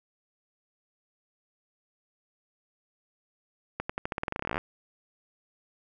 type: accelerating click train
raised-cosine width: 0.5 ms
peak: -15 dBFS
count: 21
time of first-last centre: 3.8-4.58 s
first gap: 95 ms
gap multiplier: 0.89
effects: none